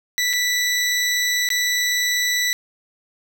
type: tone with dropouts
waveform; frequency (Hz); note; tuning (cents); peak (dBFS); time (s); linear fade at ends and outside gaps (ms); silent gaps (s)
20% pulse; 1971; B6; -4; -13; 0.18-2.53; 0; 0.33-0.334 / 1.489-1.503
effects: none